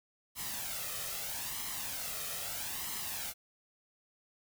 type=noise with flanger; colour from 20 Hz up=white; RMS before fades=-39 dBFS; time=0.35-3.34 s; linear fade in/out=50 ms; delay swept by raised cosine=0.97 to 1.62 ms; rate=0.78 Hz; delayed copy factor=+0.6; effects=none